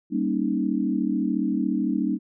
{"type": "chord", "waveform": "sine", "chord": "Eb dominant seventh", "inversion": "first", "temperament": "equal", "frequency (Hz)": [196, 233.1, 277.2, 311.1], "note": ["G3", "Bb3", "Db4", "Eb4"], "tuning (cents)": [0, 0, 0, 0], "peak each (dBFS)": -27, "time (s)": [0.1, 2.19], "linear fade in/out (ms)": 50, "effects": []}